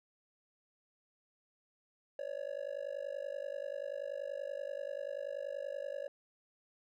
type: tone with amplitude modulation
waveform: triangle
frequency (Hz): 562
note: C#5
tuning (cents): +24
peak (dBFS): -32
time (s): 2.19-6.08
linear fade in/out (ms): 2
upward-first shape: sine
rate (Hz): 50.4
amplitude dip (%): 100
effects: none